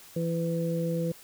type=harmonic tone; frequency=167 Hz; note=E3; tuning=23 cents sharp; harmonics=1 / 2 / 3; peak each=-28 / -36 / -31 dBFS; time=0.16-1.12 s; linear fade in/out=5 ms; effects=white hiss -51 dBFS RMS until 1.23 s